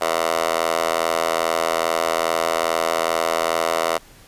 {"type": "tone with high-pass filter", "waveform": "10% pulse", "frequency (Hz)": 82.41, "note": "E2", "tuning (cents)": 0, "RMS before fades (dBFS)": -21, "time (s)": [0.01, 3.98], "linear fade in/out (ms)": 5, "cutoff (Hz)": 710, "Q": 3.5, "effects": ["pink hiss -48 dBFS RMS until 4.27 s", "resampled to 32000 Hz"]}